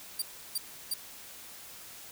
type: tone bursts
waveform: 10% pulse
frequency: 4699 Hz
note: D8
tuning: in tune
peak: -22 dBFS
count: 3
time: 0.19-0.94 s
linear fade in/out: 5 ms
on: 30 ms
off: 330 ms
effects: white hiss -48 dBFS RMS until 2.11 s